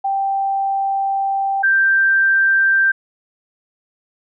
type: tone pair in turn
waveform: sine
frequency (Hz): 784 / 1573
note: G5 / G6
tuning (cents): 0 / +6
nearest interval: octave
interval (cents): 1206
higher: second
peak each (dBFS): -16 / -11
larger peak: second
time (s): 0.04-1.63 / 1.63-2.92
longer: first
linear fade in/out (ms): 10
effects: none